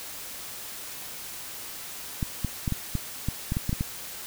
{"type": "clicks", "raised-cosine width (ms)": 5, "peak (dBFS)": -14, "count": 11, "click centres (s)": [2.228, 2.447, 2.678, 2.723, 2.953, 3.286, 3.521, 3.569, 3.694, 3.729, 3.809], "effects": ["white hiss -39 dBFS RMS until 4.26 s"]}